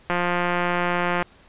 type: click train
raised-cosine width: 0.5 ms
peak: -8 dBFS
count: 199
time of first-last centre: 0.1-1.225 s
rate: 176 Hz
effects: pink hiss -53 dBFS RMS until 1.48 s + resampled to 8000 Hz

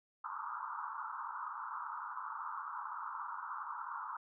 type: band-pass noise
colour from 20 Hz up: white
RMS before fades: -43 dBFS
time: 0.24-4.17 s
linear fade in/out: 5 ms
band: 880 to 1400 Hz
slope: 96 dB/octave
effects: none

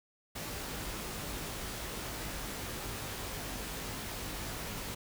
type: noise with comb filter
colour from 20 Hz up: pink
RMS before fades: -40 dBFS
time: 0.35-4.95 s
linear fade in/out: 10 ms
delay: 19 ms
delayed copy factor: +0.5
effects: none

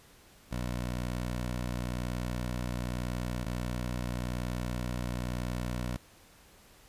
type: tone pair in turn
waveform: 15% pulse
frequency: 61 / 61 Hz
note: B1 / B1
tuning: -21 / -21 cents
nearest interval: unison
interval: 0 cents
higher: neither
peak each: -26 dBFS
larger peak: neither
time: 0.51-3.45 / 3.45-5.97 s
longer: first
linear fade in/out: 10 ms
effects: pink hiss -58 dBFS RMS until 6.88 s + resampled to 32000 Hz

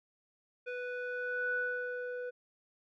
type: tone with low-pass filter sweep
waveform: square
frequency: 494.4 Hz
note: B4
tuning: 2 cents sharp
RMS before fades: -37 dBFS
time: 0.66-2.31 s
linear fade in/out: 20 ms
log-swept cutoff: 2100 to 1100 Hz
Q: 7.4
effects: none

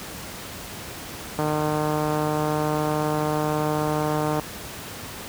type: click train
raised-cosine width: 1 ms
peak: -11 dBFS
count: 458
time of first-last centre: 1.39-4.397 s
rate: 152 Hz
effects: pink hiss -36 dBFS RMS until 5.28 s + high-pass 60 Hz 12 dB/octave

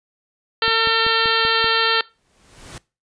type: harmonic tone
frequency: 451.8 Hz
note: A4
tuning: 46 cents sharp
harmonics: 1 / 2 / 3 / 4 / 5 / 6 / 7 / 8 / 9 / 10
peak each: -24 / -26 / -21 / -23 / -32 / -26 / -23 / -29 / -25 / -28 dBFS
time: 0.62-2.01 s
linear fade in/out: 2 ms
type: click train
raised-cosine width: 3 ms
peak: -19 dBFS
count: 6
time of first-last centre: 0.68-1.643 s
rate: 5.19 Hz
type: noise with exponential growth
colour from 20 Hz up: pink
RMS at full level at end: -34 dBFS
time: 2.09-2.78 s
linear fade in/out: 2 ms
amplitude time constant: 150 ms
effects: noise-tail reverb RT60 0.3 s tail -22 dB re dry + resampled to 22050 Hz

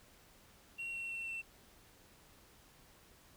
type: tone with pitch steps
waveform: sine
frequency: 2738 / 2722 / 2707 / 2691 Hz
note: F7 / F7 / E7 / E7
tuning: -35 / -45 / +45 / +35 cents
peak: -37 dBFS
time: 0.78-1.42 s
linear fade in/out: 20 ms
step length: 160 ms
effects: tanh soft clip ceiling -38 dBFS + pink hiss -63 dBFS RMS until 3.36 s

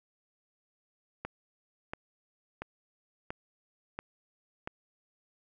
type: click train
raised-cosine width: 0.5 ms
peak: -21 dBFS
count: 6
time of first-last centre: 1.25-4.675 s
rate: 1.46 Hz
effects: none

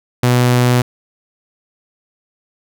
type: tone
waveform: sawtooth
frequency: 123.47 Hz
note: B2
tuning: in tune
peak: -6 dBFS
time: 0.23-0.82 s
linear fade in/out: 5 ms
effects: none

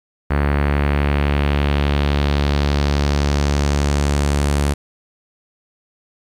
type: tone with low-pass filter sweep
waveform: sawtooth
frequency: 71.8 Hz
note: D2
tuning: 39 cents flat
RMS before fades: -17 dBFS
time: 0.3-4.74 s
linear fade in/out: 10 ms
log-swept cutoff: 1800 to 10000 Hz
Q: 1.7
effects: 8-bit

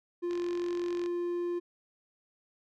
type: tone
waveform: triangle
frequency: 349.2 Hz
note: F4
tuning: in tune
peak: -28 dBFS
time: 0.22-1.6 s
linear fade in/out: 20 ms
type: click train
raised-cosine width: 0.2 ms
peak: -28 dBFS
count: 35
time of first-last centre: 0.31-1.061 s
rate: 45.3 Hz
effects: none

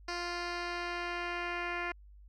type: tone with low-pass filter sweep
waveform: 10% pulse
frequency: 349.2 Hz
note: F4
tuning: in tune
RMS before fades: -37 dBFS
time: 0.08-1.92 s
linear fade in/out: 5 ms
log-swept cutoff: 4900 to 2400 Hz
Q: 2.2
effects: added 50 Hz sine -52 dBFS peak until 2.28 s

